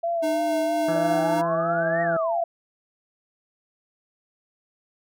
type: tone with vibrato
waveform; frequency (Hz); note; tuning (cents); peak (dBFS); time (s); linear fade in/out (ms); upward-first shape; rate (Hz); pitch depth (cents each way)
sine; 667; E5; +20; -22; 0.03-2.44; 10; sine; 3.1; 44
type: tone with tremolo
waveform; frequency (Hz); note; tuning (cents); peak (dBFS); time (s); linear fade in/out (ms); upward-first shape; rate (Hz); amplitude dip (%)
square; 306; D#4; -29; -26; 0.22-1.42; 20; sine; 3.6; 25
type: harmonic tone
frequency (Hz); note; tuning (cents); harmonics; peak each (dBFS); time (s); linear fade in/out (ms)
167.3; E3; +26; 1 / 2 / 3 / 4 / 5 / 7 / 8 / 9 / 10; -31 / -34 / -36 / -37 / -38 / -39 / -40 / -41 / -41; 0.88-2.17; 5
type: exponential two-way sweep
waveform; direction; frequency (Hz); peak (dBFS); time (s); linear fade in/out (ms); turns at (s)
sine; up then down; 587.3 to 1900 to 665; -28; 0.95-2.44; 2; 2.02
effects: none